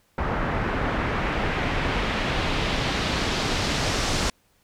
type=noise with low-pass filter sweep; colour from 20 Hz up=pink; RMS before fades=-25 dBFS; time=0.18-4.3 s; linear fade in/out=2 ms; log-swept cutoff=1400 to 6400 Hz; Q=1.2; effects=pink hiss -64 dBFS RMS until 4.63 s